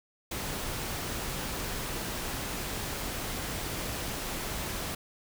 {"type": "noise", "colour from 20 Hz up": "pink", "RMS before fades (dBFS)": -35, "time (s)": [0.31, 4.95], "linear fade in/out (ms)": 5, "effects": []}